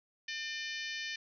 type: harmonic tone with a mistuned harmonic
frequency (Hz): 600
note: D5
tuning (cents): +37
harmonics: 3 / 4 / 5 / 6 / 7 / 8 / 9 / 10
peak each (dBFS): -41 / -43 / -45 / -47 / -48 / -49 / -50 / -51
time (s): 0.28-1.16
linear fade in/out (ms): 5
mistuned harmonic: 7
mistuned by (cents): +32
effects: none